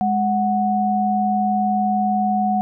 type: tone pair together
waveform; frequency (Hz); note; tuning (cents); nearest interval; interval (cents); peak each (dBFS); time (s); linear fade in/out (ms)
sine; 207.7 / 738.9; G#3 / F#5; 0 / -3; octave + minor seventh; 2197; -20 / -18; 0.01-2.61; 0
effects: none